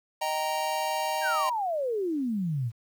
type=chord; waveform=square; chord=Eb major; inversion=none; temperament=just; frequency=622.3 / 777.8 / 933.4 Hz; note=Eb5 / G5 / Bb5; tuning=0 / -14 / +2 cents; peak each=-33 / -33 / -31 dBFS; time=0.21-1.5 s; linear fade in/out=10 ms
type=exponential sweep; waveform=sine; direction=down; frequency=1676 to 108.1 Hz; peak=-26 dBFS; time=1.21-2.72 s; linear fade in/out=50 ms
effects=10-bit